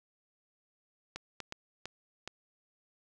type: clicks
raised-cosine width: 0.2 ms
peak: -22 dBFS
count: 5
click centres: 1.16 / 1.403 / 1.524 / 1.856 / 2.276 s
effects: none